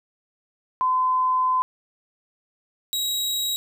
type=tone pair in turn; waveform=sine / sawtooth; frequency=1022 / 3833 Hz; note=C6 / A#7; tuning=-41 / +47 cents; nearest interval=octave + major seventh; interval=2288 cents; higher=second; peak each=-18 / -20 dBFS; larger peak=first; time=0.81-1.62 / 2.93-3.56 s; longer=first; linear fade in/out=0 ms; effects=none